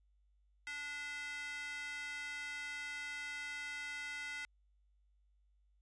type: tone with high-pass filter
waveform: square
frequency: 290.8 Hz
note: D4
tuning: 17 cents flat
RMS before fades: -44 dBFS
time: 0.67-4.45 s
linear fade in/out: 0 ms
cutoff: 1800 Hz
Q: 6.2
effects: added 50 Hz sine -69 dBFS peak until 5.81 s + resampled to 22050 Hz